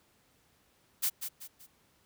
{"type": "noise with echo", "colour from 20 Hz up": "blue", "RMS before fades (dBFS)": -29, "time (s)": [1.02, 1.1], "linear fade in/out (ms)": 20, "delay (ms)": 190, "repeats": 3, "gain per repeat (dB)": -8, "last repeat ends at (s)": 1.67, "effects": ["pink hiss -68 dBFS RMS until 2.05 s", "high-pass 60 Hz 12 dB/octave"]}